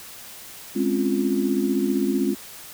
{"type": "chord", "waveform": "sine", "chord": "Db major seventh", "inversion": "second", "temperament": "equal", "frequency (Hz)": [207.7, 261.6, 277.2, 349.2], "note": ["Ab3", "C4", "Db4", "F4"], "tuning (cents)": [0, 0, 0, 0], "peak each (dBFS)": -25, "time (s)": [0.75, 2.35], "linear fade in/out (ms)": 20, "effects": ["white hiss -41 dBFS RMS until 2.73 s"]}